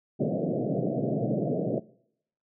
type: band-pass noise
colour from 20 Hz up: pink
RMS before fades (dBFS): -28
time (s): 0.19-1.8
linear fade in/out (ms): 20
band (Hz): 120 to 680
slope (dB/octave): 96
effects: noise-tail reverb RT60 0.7 s tail -22 dB re dry